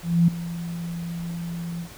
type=tone with ADSR envelope; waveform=sine; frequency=170 Hz; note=F3; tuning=46 cents flat; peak=-12 dBFS; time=0.02-1.9 s; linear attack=260 ms; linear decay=5 ms; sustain=-16 dB; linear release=94 ms; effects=pink hiss -44 dBFS RMS until 1.97 s